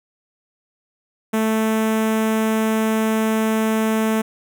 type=tone with notch filter; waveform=sawtooth; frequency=220 Hz; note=A3; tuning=in tune; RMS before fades=-19 dBFS; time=1.33-4.22 s; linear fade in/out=10 ms; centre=4500 Hz; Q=1.1; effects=none